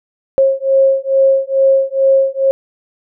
sine beating tone pair, 538 / 540.3 Hz, C5 / C#5, +48 / -44 cents, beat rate 2.3 Hz, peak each -12 dBFS, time 0.38-2.51 s, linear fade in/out 0 ms, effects none

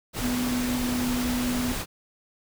sine tone in noise, 247.2 Hz, B3, 2 cents sharp, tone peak -25 dBFS, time 0.2-1.75 s, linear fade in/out 50 ms, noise pink, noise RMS -31 dBFS, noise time 0.13-1.86 s, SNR +3 dB, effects none

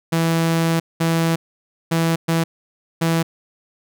sawtooth tone bursts at uneven times, 164.81 Hz, E3, in tune, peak -12 dBFS, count 5, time 0.12-0.8 / 1-1.36 / 1.91-2.16 / 2.28-2.44 / 3.01-3.23 s, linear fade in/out 10 ms, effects none

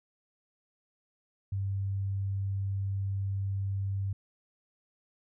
sine tone, 98 Hz, G2, in tune, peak -29 dBFS, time 1.52-4.13 s, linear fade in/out 5 ms, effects none

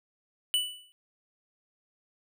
square tone with exponential decay, 2970 Hz, F#7, 6 cents sharp, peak -22 dBFS, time 0.54-0.92 s, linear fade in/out 0 ms, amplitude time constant 81 ms, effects none

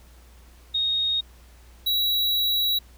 sine / square tone pair in turn, 3729 / 3892 Hz, A#7 / B7, 0 / -26 cents, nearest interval minor second, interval 74 cents, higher second, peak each -21 dBFS, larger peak neither, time 0.74-1.21 / 1.86-2.79 s, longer second, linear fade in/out 10 ms, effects added 60 Hz sine -48 dBFS peak until 2.97 s + pink hiss -56 dBFS RMS until 2.97 s

